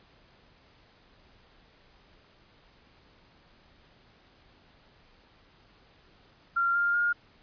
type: tone with pitch steps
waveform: sine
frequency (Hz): 1382 / 1400.5 / 1419.2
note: F6 / F6 / F6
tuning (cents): -19 / +4 / +27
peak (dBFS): -23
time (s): 6.56-7.13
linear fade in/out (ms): 10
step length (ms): 190
effects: pink hiss -60 dBFS RMS until 7.42 s + resampled to 11025 Hz